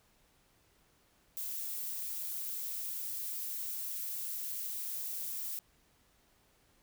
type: noise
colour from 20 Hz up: violet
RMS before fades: -39 dBFS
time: 1.37-5.59 s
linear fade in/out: 0 ms
effects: pink hiss -69 dBFS RMS until 6.82 s